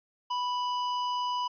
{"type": "tone", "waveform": "square", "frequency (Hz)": 988, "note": "B5", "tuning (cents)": 0, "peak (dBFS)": -29, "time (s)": [0.3, 1.48], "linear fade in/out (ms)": 10, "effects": ["resampled to 11025 Hz"]}